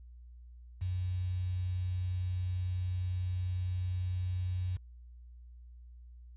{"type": "tone with quantisation", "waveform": "sine", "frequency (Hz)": 91.1, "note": "F#2", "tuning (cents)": -26, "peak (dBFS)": -31, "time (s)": [0.81, 4.77], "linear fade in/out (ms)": 10, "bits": 9, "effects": ["added 60 Hz sine -49 dBFS peak until 6.36 s", "resampled to 8000 Hz"]}